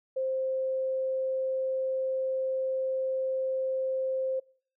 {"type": "tone", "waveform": "sine", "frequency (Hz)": 525, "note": "C5", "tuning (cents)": 6, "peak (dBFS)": -27, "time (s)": [0.16, 4.4], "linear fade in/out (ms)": 10, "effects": ["noise-tail reverb RT60 0.5 s tail -25 dB re dry"]}